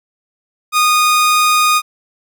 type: tone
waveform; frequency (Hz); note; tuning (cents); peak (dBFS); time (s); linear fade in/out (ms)
sawtooth; 1233; D#6; -16; -6; 0.72-1.82; 50
effects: none